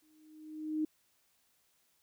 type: tone with exponential growth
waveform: sine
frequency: 309.4 Hz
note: D#4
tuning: 10 cents flat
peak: -28 dBFS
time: 0.02-0.85 s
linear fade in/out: 5 ms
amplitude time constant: 180 ms
effects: white hiss -73 dBFS RMS until 2.02 s